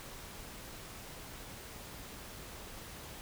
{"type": "silence", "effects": ["pink hiss -48 dBFS RMS until 3.21 s"]}